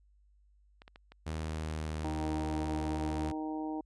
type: clicks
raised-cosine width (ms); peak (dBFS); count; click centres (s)
0.3; -35; 5; 0.819 / 0.879 / 0.959 / 1.12 / 1.708
type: tone with pitch glide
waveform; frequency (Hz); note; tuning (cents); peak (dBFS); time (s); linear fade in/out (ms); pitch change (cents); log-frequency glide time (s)
sawtooth; 78.8 to 76.2; D#2 to D#2; +23 to -36; -31; 1.26-3.32; 10; -59; 1.38-2.73
type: harmonic tone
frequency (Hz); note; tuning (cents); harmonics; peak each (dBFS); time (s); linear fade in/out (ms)
155.56; D#3; 0; 2 / 3 / 4 / 5 / 6; -35 / -47 / -47 / -43 / -46; 2.04-3.81; 5
effects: added 50 Hz sine -62 dBFS peak until 3.85 s + resampled to 24000 Hz